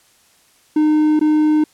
triangle tone with dropouts, 305.8 Hz, D#4, 30 cents flat, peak -9 dBFS, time 0.76-1.64 s, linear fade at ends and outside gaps 5 ms, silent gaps 1.194-1.211 s, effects white hiss -54 dBFS RMS until 1.73 s + low-pass 11000 Hz 12 dB/octave

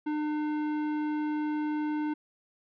sine tone with tanh clipping, 301.9 Hz, D4, 48 cents sharp, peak -30 dBFS, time 0.06-2.14 s, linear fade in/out 10 ms, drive 14 dB, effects none

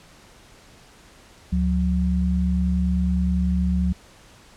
sine tone pair together, 72.1 / 181.68 Hz, D2 / F#3, -31 / -31 cents, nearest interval octave + major third, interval 1600 cents, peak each -21 dBFS, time 1.52-3.93 s, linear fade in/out 10 ms, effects pink hiss -50 dBFS RMS until 4.56 s + low-pass 9000 Hz 12 dB/octave

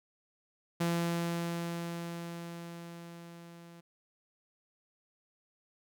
sawtooth tone with level ramp, 170 Hz, F3, 46 cents flat, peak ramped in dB -24 to -47 dBFS, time 0.8-3.81 s, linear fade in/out 10 ms, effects none

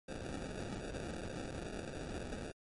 white noise with sample-and-hold, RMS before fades -43 dBFS, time 0.08-2.52 s, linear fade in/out 10 ms, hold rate 1050 Hz, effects MP3 48 kbps

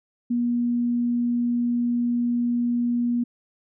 sine tone, 240 Hz, B3, 49 cents flat, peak -20 dBFS, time 0.3-3.24 s, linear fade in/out 10 ms, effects none

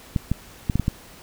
clicks, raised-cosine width 5 ms, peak -8 dBFS, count 6, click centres 0.162 / 0.316 / 0.698 / 0.756 / 0.797 / 0.881 s, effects pink hiss -46 dBFS RMS until 1.22 s

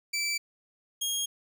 20% pulse tone pair in turn, 2323 / 3263 Hz, D7 / G#7, -20 / -31 cents, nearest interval tritone, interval 589 cents, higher second, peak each -23 dBFS, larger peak neither, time 0.13-0.38 / 1.01-1.26 s, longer neither, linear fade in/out 10 ms, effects none

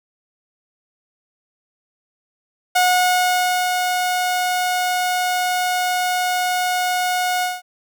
sawtooth tone with ADSR envelope, 727 Hz, F#5, 31 cents flat, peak -9 dBFS, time 2.75-7.62 s, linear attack 11 ms, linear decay 920 ms, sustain -5 dB, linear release 190 ms, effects none

